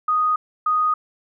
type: tone pair in turn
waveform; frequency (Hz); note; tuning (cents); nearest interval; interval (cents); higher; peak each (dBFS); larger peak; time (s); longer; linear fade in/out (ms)
sine; 1243 / 1243; D#6 / D#6; -2 / -2; unison; 0; neither; -16; neither; 0.08-0.36 / 0.66-0.94; neither; 5
effects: none